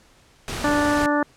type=noise; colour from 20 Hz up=pink; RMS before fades=-29 dBFS; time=0.48-1.06 s; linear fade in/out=0 ms
type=harmonic tone; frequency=293.2 Hz; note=D4; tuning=3 cents flat; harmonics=1 / 2 / 3 / 4 / 5 / 6; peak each=-21 / -24 / -26 / -27 / -28 / -29 dBFS; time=0.64-1.23 s; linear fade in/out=2 ms
effects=pink hiss -55 dBFS RMS until 1.36 s + low-pass 9000 Hz 12 dB/octave